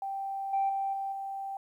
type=tone with level steps; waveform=sine; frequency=783 Hz; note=G5; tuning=2 cents flat; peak=-32 / -24 / -28 / -31 / -34 dBFS; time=0.02-1.57 s; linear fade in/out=2 ms; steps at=0.53 / 0.69 / 0.93 / 1.12 s; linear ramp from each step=5 ms; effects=tanh soft clip ceiling -21 dBFS + 11-bit